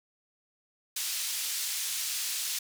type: band-pass noise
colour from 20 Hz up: pink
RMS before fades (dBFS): -33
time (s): 0.96-2.59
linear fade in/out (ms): 5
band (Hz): 3800 to 15000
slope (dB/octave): 12
effects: none